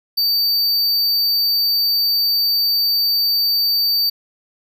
square tone, 4610 Hz, D8, 33 cents flat, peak -15 dBFS, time 0.17-4.1 s, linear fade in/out 10 ms, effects none

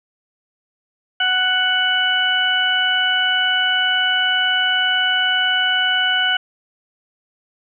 harmonic tone, 742 Hz, F#5, 5 cents sharp, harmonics 1 / 2 / 3 / 4, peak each -25 / -18 / -28 / -18 dBFS, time 1.2-6.37 s, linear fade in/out 5 ms, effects none

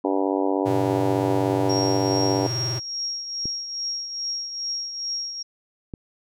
harmonic tone, 96.6 Hz, G2, 25 cents flat, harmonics 3 / 4 / 5 / 6 / 7 / 8 / 9 / 10, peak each -24 / -26 / -28 / -30 / -31 / -32 / -33 / -34 dBFS, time 0.04-2.47 s, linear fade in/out 5 ms
square tone with vibrato, 120 Hz, B2, 49 cents flat, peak -27 dBFS, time 0.65-2.8 s, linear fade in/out 20 ms, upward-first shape sine, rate 20 Hz, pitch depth 210 cents each way
sine tone with tremolo, 5588 Hz, F8, in tune, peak -24 dBFS, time 1.69-5.43 s, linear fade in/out 10 ms, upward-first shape triangle, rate 2.4 Hz, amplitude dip 60%
clicks, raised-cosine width 3 ms, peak -20 dBFS, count 2, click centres 3.456 / 5.938 s
effects none

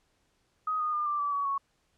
sine tone with pitch steps, 1256 / 1230.2 / 1204.8 / 1180 / 1155.8 / 1132 / 1108.7 Hz, D#6 / D#6 / D6 / D6 / D6 / C#6 / C#6, +16 / -20 / +44 / +8 / -28 / +36 / 0 cents, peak -27 dBFS, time 0.67-1.58 s, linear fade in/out 5 ms, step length 130 ms, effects pink hiss -72 dBFS RMS until 1.97 s + low-pass 9000 Hz 12 dB/octave

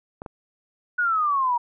clicks, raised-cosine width 1 ms, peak -21 dBFS, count 2, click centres 0.219 / 0.262 s
sine exponential sweep, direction down, 1480 to 939 Hz, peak -19 dBFS, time 0.98-1.58 s, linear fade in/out 10 ms
effects none

